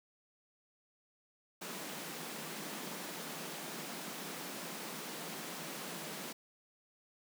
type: high-pass noise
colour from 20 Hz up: pink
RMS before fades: -44 dBFS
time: 1.61-6.33 s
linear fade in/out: 10 ms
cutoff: 150 Hz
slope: 96 dB/octave
effects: none